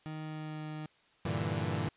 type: tone with pitch glide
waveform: 30% pulse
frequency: 155.56 to 153.95 Hz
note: D#3 to D#3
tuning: 0 to -18 cents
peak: -36 dBFS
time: 0.06-0.86 s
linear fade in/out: 0 ms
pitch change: -18 cents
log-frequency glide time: 0.22-0.64 s
type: chord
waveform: sawtooth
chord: E half-diminished seventh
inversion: first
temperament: equal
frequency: 98 / 116.54 / 146.83 / 164.81 Hz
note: G2 / Bb2 / D3 / E3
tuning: 0 / 0 / 0 / 0 cents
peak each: -33 dBFS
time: 1.25-1.89 s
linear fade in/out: 5 ms
effects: white hiss -66 dBFS RMS until 1.96 s + resampled to 8000 Hz